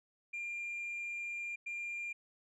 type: tone bursts at uneven times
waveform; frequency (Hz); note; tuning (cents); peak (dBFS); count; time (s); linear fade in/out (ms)
sine; 2395; D7; +33; -36; 2; 0.33-1.56 / 1.66-2.13; 10
effects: tanh soft clip ceiling -36 dBFS